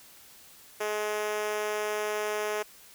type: tone with high-pass filter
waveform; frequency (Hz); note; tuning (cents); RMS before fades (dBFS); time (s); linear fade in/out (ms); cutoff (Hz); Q
5% pulse; 211.2; G#3; +29; -31; 0.8-2.63; 10; 470; 5
effects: white hiss -53 dBFS RMS until 2.94 s